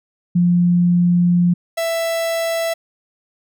sine / 45% pulse tone pair in turn, 175.5 / 662.6 Hz, F3 / E5, +9 / +9 cents, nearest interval octave + major seventh, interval 2300 cents, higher second, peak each -11 / -18 dBFS, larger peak first, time 0.35-1.54 / 1.77-2.74 s, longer first, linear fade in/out 10 ms, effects none

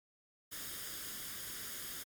white noise with comb filter, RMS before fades -44 dBFS, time 0.51-2.04 s, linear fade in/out 20 ms, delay 0.59 ms, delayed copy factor +0.6, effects MP3 96 kbps

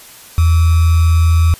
sine tone with sample-and-hold, 82.41 Hz, E2, in tune, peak -7 dBFS, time 0.38-1.54 s, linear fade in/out 0 ms, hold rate 1225 Hz, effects white hiss -38 dBFS RMS until 1.59 s + resampled to 32000 Hz

